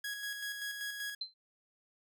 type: tone with tremolo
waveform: sawtooth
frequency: 1661.2 Hz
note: G#6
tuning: in tune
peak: -33 dBFS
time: 0.04-1.15 s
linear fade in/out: 5 ms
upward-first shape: square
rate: 5.2 Hz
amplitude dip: 40%
type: tone with exponential decay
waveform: sine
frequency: 4099 Hz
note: C8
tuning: 36 cents flat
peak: -32 dBFS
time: 1.21-1.34 s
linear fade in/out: 5 ms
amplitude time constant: 27 ms
effects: none